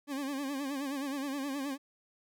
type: tone with vibrato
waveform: 40% pulse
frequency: 277.2 Hz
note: C#4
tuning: in tune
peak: -33 dBFS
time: 0.07-1.78 s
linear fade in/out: 50 ms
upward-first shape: sine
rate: 9.5 Hz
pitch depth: 89 cents each way
effects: none